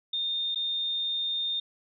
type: tone with dropouts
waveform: sine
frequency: 3642 Hz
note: A#7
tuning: 41 cents flat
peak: -27 dBFS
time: 0.13-1.6 s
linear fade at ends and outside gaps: 5 ms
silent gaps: 0.548-0.557 s
effects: none